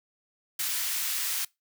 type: high-pass noise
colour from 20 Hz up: white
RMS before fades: -30 dBFS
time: 0.59-1.45 s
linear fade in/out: 5 ms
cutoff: 1500 Hz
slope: 12 dB/octave
effects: noise-tail reverb RT60 0.2 s tail -23 dB re dry